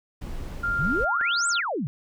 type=noise; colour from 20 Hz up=brown; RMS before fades=-33 dBFS; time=0.21-1.05 s; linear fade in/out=10 ms
type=tone; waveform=sine; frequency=1396 Hz; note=F6; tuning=1 cent flat; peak=-23 dBFS; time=0.63-1.61 s; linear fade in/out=10 ms
type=exponential two-way sweep; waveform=sine; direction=up then down; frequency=123.47 to 8520 to 123.47 Hz; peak=-25 dBFS; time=0.79-1.87 s; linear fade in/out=0 ms; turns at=1.48 s
type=click; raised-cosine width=0.5 ms; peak=-22 dBFS; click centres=1.212 s
effects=none